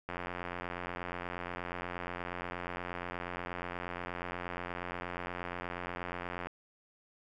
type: click train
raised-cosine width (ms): 0.5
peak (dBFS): -23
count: 565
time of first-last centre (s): 0.09-6.47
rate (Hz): 88.4
effects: none